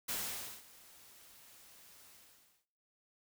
white noise with ADSR envelope, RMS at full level -37 dBFS, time 0.08-2.66 s, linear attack 13 ms, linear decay 530 ms, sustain -22 dB, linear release 570 ms, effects noise-tail reverb RT60 0.8 s tail -23 dB re dry

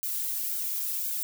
violet noise with flanger, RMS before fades -31 dBFS, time 0.03-1.23 s, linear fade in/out 0 ms, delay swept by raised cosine 1.3 to 2.5 ms, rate 1.9 Hz, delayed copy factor +0.8, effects none

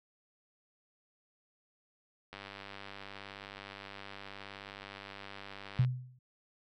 click train, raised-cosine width 0.3 ms, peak -29 dBFS, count 350, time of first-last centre 2.33-5.848 s, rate 99.2 Hz
sine tone with exponential decay, 126.2 Hz, B2, 38 cents sharp, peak -21 dBFS, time 5.79-6.19 s, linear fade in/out 5 ms, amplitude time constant 86 ms
effects none

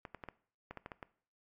clicks, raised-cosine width 0.5 ms, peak -29 dBFS, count 9, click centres 0.052 / 0.147 / 0.238 / 0.287 / 0.71 / 0.773 / 0.861 / 0.918 / 1.028 s, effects noise-tail reverb RT60 0.5 s tail -19 dB re dry + AAC 64 kbps

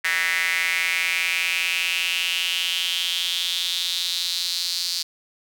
square tone with high-pass filter sweep, 87.5 Hz, F2, 4 cents sharp, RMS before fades -24 dBFS, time 0.04-5.03 s, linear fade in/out 10 ms, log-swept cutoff 1900 to 4500 Hz, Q 5, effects none

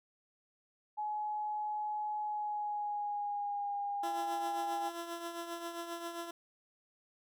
sine tone with pitch glide, 845 to 810.6 Hz, G#5 to G#5, +30 to -42 cents, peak -34 dBFS, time 0.97-4.9 s, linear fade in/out 20 ms, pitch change -72 cents, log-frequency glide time 2.2-3.75 s
15% pulse tone with tremolo, 339.6 Hz, F4, 48 cents flat, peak -31 dBFS, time 4.03-6.31 s, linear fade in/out 5 ms, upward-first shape triangle, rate 7.5 Hz, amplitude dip 60%
effects none

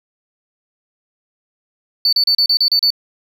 triangle tone bursts, 4500 Hz, C#8, 25 cents sharp, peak -8 dBFS, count 8, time 2.05-2.904 s, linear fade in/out 2 ms, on 77 ms, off 34 ms, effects tanh soft clip ceiling -7 dBFS

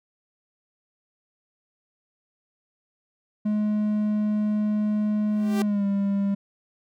triangle tone with pitch glide, 211 to 199.16 Hz, G#3 to G3, +28 to +28 cents, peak -19 dBFS, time 3.45-6.35 s, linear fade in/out 10 ms, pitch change -100 cents, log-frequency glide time 5.61-5.85 s
sawtooth tone with exponential growth, 392 Hz, G4, in tune, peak -21 dBFS, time 5.27-5.62 s, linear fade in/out 2 ms, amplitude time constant 75 ms
effects none

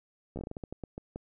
slowing click train, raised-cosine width 2 ms, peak -25 dBFS, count 13, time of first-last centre 0.36-1.16 s, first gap 13 ms, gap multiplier 1.27, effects none

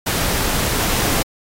pink noise, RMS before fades -19 dBFS, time 0.06-1.23 s, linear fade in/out 10 ms, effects AAC 48 kbps

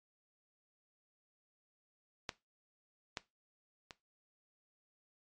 clicks, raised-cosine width 0.2 ms, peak -19 / -20 / -29 dBFS, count 3, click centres 2.292 / 3.172 / 3.908 s, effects noise-tail reverb RT60 0.2 s tail -17 dB re dry + MP3 48 kbps

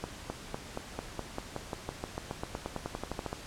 accelerating click train, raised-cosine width 1 ms, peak -20 dBFS, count 24, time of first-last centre 0.04-3.329 s, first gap 260 ms, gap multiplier 0.94, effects pink hiss -46 dBFS RMS until 3.46 s + low-pass 9000 Hz 12 dB/octave

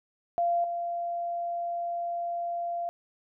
sine tone with level steps, 690 Hz, F5, 21 cents flat, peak -23 / -29 dBFS, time 0.38-2.89 s, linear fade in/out 0 ms, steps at 0.64 s, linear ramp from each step 2 ms, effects none

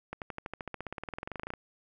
accelerating click train, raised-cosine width 0.5 ms, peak -22 dBFS, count 26, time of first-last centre 0.13-1.537 s, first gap 88 ms, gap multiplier 0.96, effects none

